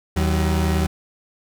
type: tone pair together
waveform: 35% pulse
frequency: 78.98 / 189.2 Hz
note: D#2 / F#3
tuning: +26 / +39 cents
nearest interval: octave + minor third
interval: 1513 cents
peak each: -17 / -21 dBFS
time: 0.16-0.87 s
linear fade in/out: 10 ms
effects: none